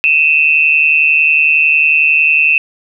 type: tone pair together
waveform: sine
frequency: 2532 / 2683 Hz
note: D#7 / E7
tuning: +30 / +30 cents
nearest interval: minor second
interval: 100 cents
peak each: -10 dBFS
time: 0.04-2.58 s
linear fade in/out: 0 ms
effects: none